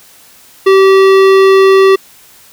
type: tone with hard clipping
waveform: sine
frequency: 385.9 Hz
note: G4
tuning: 27 cents flat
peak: -5 dBFS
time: 0.66-1.96 s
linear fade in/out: 10 ms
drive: 16 dB
effects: white hiss -41 dBFS RMS until 2.52 s